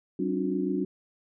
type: tone cluster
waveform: sine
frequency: 190.6 / 273.8 / 300.7 / 361.4 Hz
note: G3 / C#4 / D4 / F#4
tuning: -48 / -21 / +41 / -41 cents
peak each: -31 dBFS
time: 0.19-0.85 s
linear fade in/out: 5 ms
effects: none